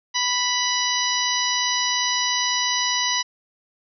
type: harmonic tone with a mistuned harmonic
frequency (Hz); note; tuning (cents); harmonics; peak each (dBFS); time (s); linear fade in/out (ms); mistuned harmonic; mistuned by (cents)
987.8; B5; 0; 1 / 2 / 3 / 4 / 5 / 6; -27 / -27 / -27 / -27 / -27 / -27; 0.14-3.23; 20; 6; -23
effects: none